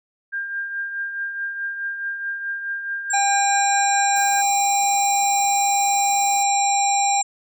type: tone with tremolo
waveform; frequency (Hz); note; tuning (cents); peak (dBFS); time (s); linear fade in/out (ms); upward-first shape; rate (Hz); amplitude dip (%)
sine; 1600; G6; +35; -22; 0.32-4.42; 20; triangle; 4.7; 55
type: tone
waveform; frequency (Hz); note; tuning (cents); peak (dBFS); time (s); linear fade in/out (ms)
sine; 7459; A#8; 0; -22; 3.1-7.23; 5
type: harmonic tone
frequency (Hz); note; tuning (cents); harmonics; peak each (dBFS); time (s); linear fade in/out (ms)
798; G5; +31; 1 / 3 / 5 / 7 / 9; -18 / -28 / -32 / -35 / -37; 3.13-7.22; 10
type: band-stop noise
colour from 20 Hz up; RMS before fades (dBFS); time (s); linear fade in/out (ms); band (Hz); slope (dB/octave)
white; -38; 4.16-6.43; 0; 1400 to 4500; 96
effects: none